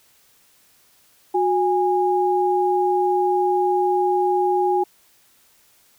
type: tone pair together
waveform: sine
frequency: 364.8 / 821.6 Hz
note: F#4 / G#5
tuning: -24 / -19 cents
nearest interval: octave + major second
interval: 1405 cents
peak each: -19 / -19 dBFS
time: 1.34-4.84 s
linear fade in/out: 10 ms
effects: white hiss -57 dBFS RMS until 5.98 s